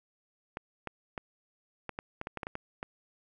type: clicks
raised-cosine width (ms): 0.5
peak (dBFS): -21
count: 12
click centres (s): 0.571 / 0.873 / 1.178 / 1.893 / 1.989 / 2.214 / 2.271 / 2.373 / 2.432 / 2.469 / 2.554 / 2.829
effects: none